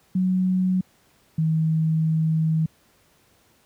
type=tone pair in turn; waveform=sine; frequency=185 / 159.34 Hz; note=F#3 / D#3; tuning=0 / +42 cents; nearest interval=minor third; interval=258 cents; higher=first; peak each=-18 dBFS; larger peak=neither; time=0.15-0.81 / 1.38-2.66 s; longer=second; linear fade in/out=5 ms; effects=pink hiss -60 dBFS RMS until 3.65 s + high-pass 60 Hz 12 dB/octave